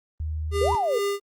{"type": "tone", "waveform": "sine", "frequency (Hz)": 77.78, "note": "D#2", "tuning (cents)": 0, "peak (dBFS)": -26, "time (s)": [0.2, 0.75], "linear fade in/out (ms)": 0}
{"type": "tone with tremolo", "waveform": "square", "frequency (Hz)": 402.5, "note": "G4", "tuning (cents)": 46, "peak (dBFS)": -23, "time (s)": [0.51, 1.2], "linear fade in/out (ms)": 50, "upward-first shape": "sine", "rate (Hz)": 2.3, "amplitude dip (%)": 85}
{"type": "exponential two-way sweep", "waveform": "sine", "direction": "up then down", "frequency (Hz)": [434.4, 1015, 434.4], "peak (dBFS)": -21, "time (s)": [0.61, 0.99], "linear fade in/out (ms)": 5, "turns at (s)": 0.73}
{"effects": ["Opus 32 kbps"]}